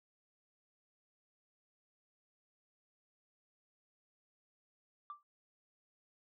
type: tone with exponential decay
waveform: sine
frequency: 1174.7 Hz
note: D6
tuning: in tune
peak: -39 dBFS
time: 5.1-5.23 s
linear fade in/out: 1 ms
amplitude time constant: 28 ms
effects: tanh soft clip ceiling -38 dBFS